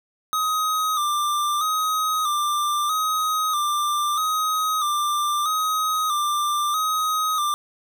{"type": "tone with vibrato", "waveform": "square", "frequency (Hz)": 1223, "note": "D#6", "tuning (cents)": -30, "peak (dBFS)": -21, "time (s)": [0.33, 7.54], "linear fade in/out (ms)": 0, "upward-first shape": "square", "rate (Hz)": 0.78, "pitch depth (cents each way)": 52, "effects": ["9-bit"]}